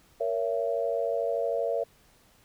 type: chord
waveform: sine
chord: A# diminished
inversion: none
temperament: just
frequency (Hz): 466.2 / 559.4 / 671.3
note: A#4 / C#5 / E5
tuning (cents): 0 / +16 / +31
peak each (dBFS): -30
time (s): 0.2-1.84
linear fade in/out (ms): 10
effects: pink hiss -61 dBFS RMS until 2.44 s